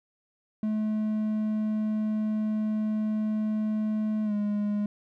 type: tone with pitch glide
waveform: triangle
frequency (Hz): 215 to 207.1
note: A3 to G#3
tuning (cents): -40 to -5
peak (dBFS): -23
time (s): 0.63-4.86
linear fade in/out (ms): 2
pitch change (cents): -65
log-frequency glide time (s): 4.24-4.33
effects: none